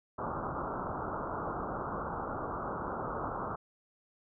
white low-pass noise, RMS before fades -37 dBFS, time 0.18-3.56 s, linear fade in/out 10 ms, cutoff 1400 Hz, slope 96 dB/octave, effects none

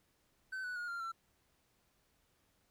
triangle tone with pitch steps, 1529 / 1481.2 / 1434.9 / 1390 / 1346.5 Hz, G6 / F#6 / F6 / F6 / E6, -44 / +1 / +46 / -9 / +36 cents, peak -37 dBFS, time 0.52-1.12 s, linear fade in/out 10 ms, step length 120 ms, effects pink hiss -75 dBFS RMS until 2.7 s

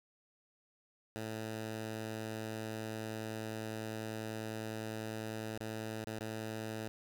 10% pulse tone with dropouts, 110.1 Hz, A2, 2 cents sharp, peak -31 dBFS, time 1.16-6.88 s, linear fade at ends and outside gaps 0 ms, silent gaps 5.576-5.605 / 6.044-6.07 / 6.19-6.208 s, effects none

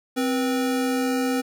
square tone pair together, 261.6 / 485.9 Hz, C4 / B4, 0 / -28 cents, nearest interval major seventh, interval 1072 cents, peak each -23 / -28 dBFS, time 0.16-1.42 s, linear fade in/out 20 ms, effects none

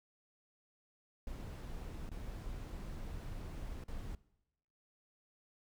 brown noise with dropouts, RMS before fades -44 dBFS, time 1.27-4.15 s, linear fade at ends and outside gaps 2 ms, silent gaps 2.092-2.116 / 3.839-3.881 s, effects noise-tail reverb RT60 0.9 s tail -21 dB re dry

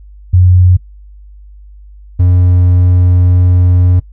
sine / triangle tone pair in turn, 90.7 / 89.81 Hz, F#2 / F2, -34 / +49 cents, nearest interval unison, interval 17 cents, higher first, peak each -3 dBFS, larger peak neither, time 0.33-0.77 / 2.19-4 s, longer second, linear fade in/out 10 ms, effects noise-tail reverb RT60 0.1 s tail -19 dB re dry + added 50 Hz sine -32 dBFS peak until 4.12 s

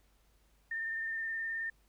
sine tone with vibrato, 1809 Hz, A6, 48 cents sharp, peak -34 dBFS, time 0.71-1.7 s, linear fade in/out 5 ms, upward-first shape sine, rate 19 Hz, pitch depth 22 cents each way, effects added 50 Hz sine -67 dBFS peak until 1.88 s + pink hiss -72 dBFS RMS until 1.88 s

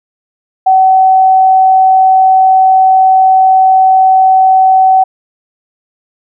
sine tone, 758 Hz, F#5, 42 cents sharp, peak -3 dBFS, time 0.66-5.04 s, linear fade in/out 10 ms, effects none

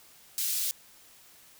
white high-pass noise, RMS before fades -30 dBFS, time 0.38-0.71 s, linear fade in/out 0 ms, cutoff 3700 Hz, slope 12 dB/octave, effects white hiss -56 dBFS RMS until 1.59 s

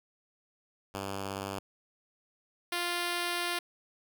5% pulse tone pair in turn, 98 / 349.2 Hz, G2 / F4, 0 / 0 cents, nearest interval octave + minor seventh, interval 2200 cents, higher second, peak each -24 / -19 dBFS, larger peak second, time 0.94-1.59 / 2.72-3.59 s, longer second, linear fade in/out 5 ms, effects none

